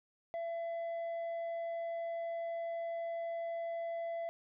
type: tone with tanh clipping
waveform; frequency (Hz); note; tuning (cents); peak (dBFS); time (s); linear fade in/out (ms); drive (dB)
sine; 672; E5; +33; -37; 0.34-4.29; 0; 4
effects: none